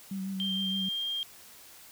sine tone with vibrato, 192.1 Hz, G3, 35 cents flat, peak -32 dBFS, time 0.11-0.89 s, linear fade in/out 5 ms, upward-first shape sine, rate 6.5 Hz, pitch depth 26 cents each way
sine tone with pitch glide, 3166 to 3206 Hz, G7 to G7, +17 to +38 cents, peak -30 dBFS, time 0.4-1.23 s, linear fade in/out 0 ms, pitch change +21 cents, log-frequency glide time 0.54-1.02 s
effects white hiss -52 dBFS RMS until 1.91 s

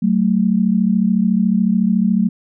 sine tone pair together, 188.5 / 222.4 Hz, F#3 / A3, +32 / +19 cents, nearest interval minor third, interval 287 cents, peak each -15 dBFS, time 0.02-2.29 s, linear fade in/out 10 ms, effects none

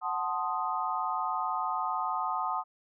sine chord, F# diminished seventh, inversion none, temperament equal, 740 / 880 / 1046.5 / 1244.5 Hz, F#5 / A5 / C6 / Eb6, 0 / 0 / 0 / 0 cents, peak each -35 / -34 / -35 / -33 dBFS, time 0.01-2.64 s, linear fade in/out 50 ms, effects none

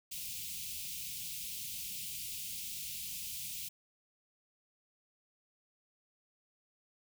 white band-stop noise, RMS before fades -42 dBFS, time 0.11-3.69 s, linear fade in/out 10 ms, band 210 to 2400 Hz, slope 48 dB/octave, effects none

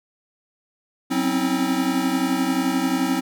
square tone cluster, 185.2 / 259.3 / 270.7 / 321.9 Hz, F#3 / C4 / C#4 / E4, +2 / -15 / -41 / -41 cents, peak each -30 / -24 / -25 / -27 dBFS, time 1.1-3.21 s, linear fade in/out 20 ms, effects none

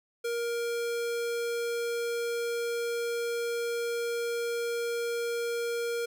square tone, 470 Hz, A#4, 14 cents sharp, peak -30 dBFS, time 0.24-6.06 s, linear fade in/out 10 ms, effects none

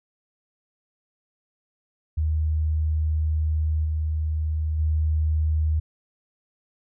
sine tone with level steps, 77.78 Hz, D#2, in tune, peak -20 / -22 / -19 dBFS, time 2.17-5.8 s, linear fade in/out 10 ms, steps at 3.84 / 4.78 s, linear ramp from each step 20 ms, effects none

